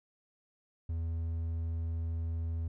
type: tone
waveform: triangle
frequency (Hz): 82.41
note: E2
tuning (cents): 0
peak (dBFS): -30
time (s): 0.89-2.68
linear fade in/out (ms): 5
effects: none